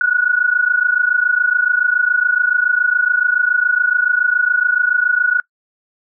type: tone pair together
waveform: sine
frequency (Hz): 1452.9 / 1480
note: F#6 / F#6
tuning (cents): -32 / 0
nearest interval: unison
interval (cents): 32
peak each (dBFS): -15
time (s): 0.01-5.4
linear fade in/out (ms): 2
effects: noise-tail reverb RT60 0.1 s tail -24 dB re dry